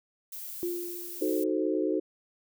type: noise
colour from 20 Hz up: violet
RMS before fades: -40 dBFS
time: 0.32-1.44 s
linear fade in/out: 5 ms
type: tone with exponential decay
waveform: sine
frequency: 349.2 Hz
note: F4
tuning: in tune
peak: -27 dBFS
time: 0.63-1.65 s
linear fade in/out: 0 ms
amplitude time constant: 220 ms
type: chord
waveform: sine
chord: D# diminished seventh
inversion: none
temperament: equal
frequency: 311.1 / 370 / 440 / 523.3 Hz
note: D#4 / F#4 / A4 / C5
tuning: 0 / 0 / 0 / 0 cents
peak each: -29 / -30 / -32 / -34 dBFS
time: 1.21-2 s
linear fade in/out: 10 ms
effects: none